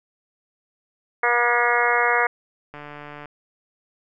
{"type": "harmonic tone", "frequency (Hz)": 239.9, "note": "A#3", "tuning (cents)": 50, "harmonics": [2, 3, 4, 5, 6, 7, 8, 9], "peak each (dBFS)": [-25, -25, -25, -25, -25, -25, -25, -25], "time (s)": [1.23, 2.27], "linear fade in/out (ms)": 5}
{"type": "click train", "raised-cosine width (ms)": 0.5, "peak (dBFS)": -23, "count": 77, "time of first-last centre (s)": [2.74, 3.257], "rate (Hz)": 147}
{"effects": []}